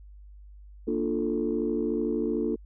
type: chord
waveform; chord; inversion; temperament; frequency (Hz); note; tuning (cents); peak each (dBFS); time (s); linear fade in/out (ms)
sine; Bb major seventh; none; equal with one note detuned; 233.1 / 295.9 / 349.2 / 440; Bb3 / D4 / F4 / A4; 0 / +13 / 0 / 0; -30; 0.87-2.56; 10
effects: tanh soft clip ceiling -16 dBFS + added 50 Hz sine -45 dBFS peak until 2.65 s